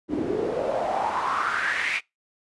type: noise with band-pass filter sweep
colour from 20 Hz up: pink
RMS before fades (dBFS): -26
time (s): 0.08-2.01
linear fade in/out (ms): 50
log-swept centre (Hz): 290 to 2400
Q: 5.4
effects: noise-tail reverb RT60 0.2 s tail -24 dB re dry + resampled to 24000 Hz